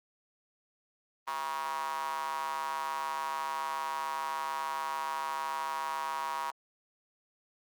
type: tone with high-pass filter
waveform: square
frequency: 73.42 Hz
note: D2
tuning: in tune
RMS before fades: -35 dBFS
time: 1.27-6.51 s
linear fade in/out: 10 ms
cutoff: 1000 Hz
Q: 7.6
effects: Opus 24 kbps